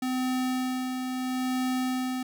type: tone with tremolo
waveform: square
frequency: 255.8 Hz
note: C4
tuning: 39 cents flat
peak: -26 dBFS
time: 0.02-2.23 s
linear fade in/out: 5 ms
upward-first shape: sine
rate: 0.75 Hz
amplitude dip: 40%
effects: none